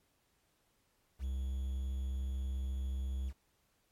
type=tone with quantisation; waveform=triangle; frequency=65.9 Hz; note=C2; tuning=13 cents sharp; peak=-32 dBFS; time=1.19-3.33 s; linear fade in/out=50 ms; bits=10; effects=pink hiss -75 dBFS RMS until 3.91 s + MP3 64 kbps